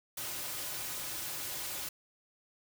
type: noise with comb filter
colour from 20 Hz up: white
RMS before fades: -39 dBFS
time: 0.17-1.89 s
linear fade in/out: 5 ms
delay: 4.4 ms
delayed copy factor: -0.5
effects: none